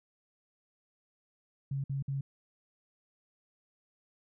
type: tone bursts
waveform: sine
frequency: 137.5 Hz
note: C#3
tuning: 14 cents flat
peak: -31 dBFS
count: 3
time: 1.71-2.21 s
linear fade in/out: 5 ms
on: 130 ms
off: 55 ms
effects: none